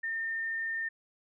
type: tone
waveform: sine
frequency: 1813 Hz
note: A#6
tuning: 49 cents flat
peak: -31 dBFS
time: 0.03-0.89 s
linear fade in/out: 10 ms
effects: none